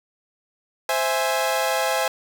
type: chord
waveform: sawtooth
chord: C augmented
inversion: none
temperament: equal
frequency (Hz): 523.3 / 659.3 / 830.6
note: C5 / E5 / G#5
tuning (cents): 0 / 0 / 0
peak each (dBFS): -21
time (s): 0.89-2.08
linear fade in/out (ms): 2
effects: none